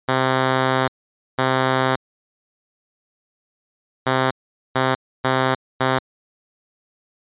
5% pulse tone bursts at uneven times, 130.81 Hz, C3, in tune, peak -5 dBFS, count 6, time 0.08-0.88 / 1.38-1.96 / 4.06-4.31 / 4.75-4.95 / 5.24-5.55 / 5.8-5.99 s, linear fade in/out 10 ms, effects resampled to 8000 Hz

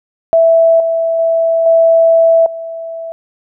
sine tone with level steps, 659.3 Hz, E5, in tune, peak -5 / -11 / -9 / -5 / -21 dBFS, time 0.33-3.12 s, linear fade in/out 0 ms, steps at 0.8 / 1.19 / 1.66 / 2.46 s, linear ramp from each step 2 ms, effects none

